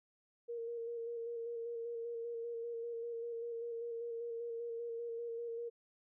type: tone with vibrato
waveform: sine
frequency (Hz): 466.2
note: A#4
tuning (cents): 0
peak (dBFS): -39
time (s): 0.48-5.7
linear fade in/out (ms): 20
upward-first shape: square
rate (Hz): 5.1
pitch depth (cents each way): 20
effects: none